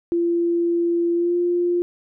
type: tone with pitch glide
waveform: sine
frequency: 342 to 350.2 Hz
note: F4 to F4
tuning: -36 to +5 cents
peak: -17 dBFS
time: 0.12-1.82 s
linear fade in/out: 0 ms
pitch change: +41 cents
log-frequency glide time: 1.14-1.36 s
effects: none